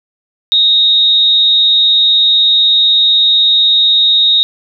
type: tone with amplitude modulation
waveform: sine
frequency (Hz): 3740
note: A#7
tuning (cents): +5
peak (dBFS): -4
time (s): 0.52-4.43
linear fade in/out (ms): 0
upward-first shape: sine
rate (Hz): 216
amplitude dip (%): 45
effects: none